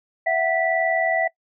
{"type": "tone cluster", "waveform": "sine", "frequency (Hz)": [664, 745, 1967], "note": ["E5", "F#5", "B6"], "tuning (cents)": [12, 12, -7], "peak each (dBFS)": [-21, -24, -23], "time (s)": [0.26, 1.28], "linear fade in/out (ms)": 10, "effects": ["noise-tail reverb RT60 0.1 s tail -22 dB re dry"]}